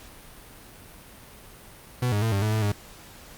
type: tone with pitch steps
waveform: 40% pulse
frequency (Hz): 124.3 / 103.1 / 112.6 / 98.8 / 107.5 / 109.2 / 102.7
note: B2 / G#2 / A2 / G2 / A2 / A2 / G#2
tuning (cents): +12 / -12 / +40 / +14 / -40 / -13 / -19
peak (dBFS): -21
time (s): 2.02-2.72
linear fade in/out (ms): 5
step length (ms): 100
effects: pink hiss -47 dBFS RMS until 3.37 s + Opus 48 kbps